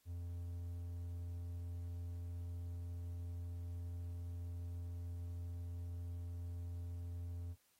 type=tone; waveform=triangle; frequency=86.5 Hz; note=F2; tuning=16 cents flat; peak=-40 dBFS; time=0.05-7.56 s; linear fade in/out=50 ms; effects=white hiss -75 dBFS RMS until 7.79 s + AAC 48 kbps